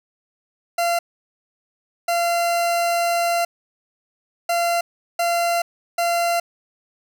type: tone bursts at uneven times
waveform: 40% pulse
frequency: 687 Hz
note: F5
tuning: 29 cents flat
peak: -17 dBFS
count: 5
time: 0.78-0.99 / 2.08-3.45 / 4.49-4.81 / 5.19-5.62 / 5.98-6.4 s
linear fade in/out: 5 ms
effects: none